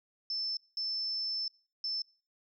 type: tone bursts at uneven times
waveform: sine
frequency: 5290 Hz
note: E8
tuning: 5 cents sharp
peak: -32 dBFS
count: 3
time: 0.3-0.57 / 0.77-1.48 / 1.84-2.02 s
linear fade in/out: 2 ms
effects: noise-tail reverb RT60 0.4 s tail -24 dB re dry